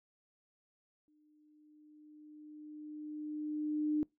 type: tone with exponential growth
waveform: sine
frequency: 302.2 Hz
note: D4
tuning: 50 cents sharp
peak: -28 dBFS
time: 1.08-4.03 s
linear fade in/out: 0 ms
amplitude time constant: 640 ms
effects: noise-tail reverb RT60 0.2 s tail -25 dB re dry